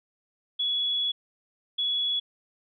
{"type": "tone bursts at uneven times", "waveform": "sine", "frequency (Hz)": 3382, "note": "G#7", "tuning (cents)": 31, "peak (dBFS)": -24, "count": 2, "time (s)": [[0.59, 1.12], [1.78, 2.2]], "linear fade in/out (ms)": 10, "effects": []}